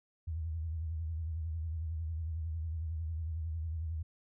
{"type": "tone with vibrato", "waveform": "sine", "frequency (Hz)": 80.6, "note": "E2", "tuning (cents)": -38, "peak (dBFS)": -34, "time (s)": [0.27, 4.03], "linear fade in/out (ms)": 10, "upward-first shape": "sine", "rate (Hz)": 11, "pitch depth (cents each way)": 86, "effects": []}